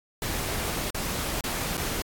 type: noise with dropouts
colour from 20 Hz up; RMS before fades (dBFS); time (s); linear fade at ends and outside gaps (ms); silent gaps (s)
pink; -30; 0.22-2.02; 2; 0.905-0.945 / 1.409-1.439 / 1.771-1.776
effects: AAC 64 kbps